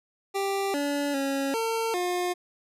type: tone with pitch steps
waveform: 25% pulse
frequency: 393.4 / 286.5 / 274.6 / 452.8 / 357.1 Hz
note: G4 / D4 / C#4 / A4 / F4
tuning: +6 / -43 / -16 / +50 / +39 cents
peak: -22 dBFS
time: 0.34-2.34 s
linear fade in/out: 20 ms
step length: 400 ms
effects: resampled to 32000 Hz